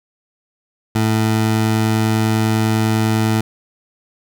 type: tone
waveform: 20% pulse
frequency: 110 Hz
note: A2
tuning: in tune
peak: -9 dBFS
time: 0.95-3.41 s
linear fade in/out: 5 ms
effects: none